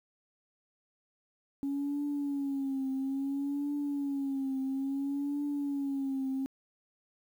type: tone with vibrato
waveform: sine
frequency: 277.2 Hz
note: C#4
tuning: in tune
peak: -29 dBFS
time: 1.63-6.46 s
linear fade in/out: 0 ms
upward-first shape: triangle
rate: 0.59 Hz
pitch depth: 80 cents each way
effects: tanh soft clip ceiling -27 dBFS + 10-bit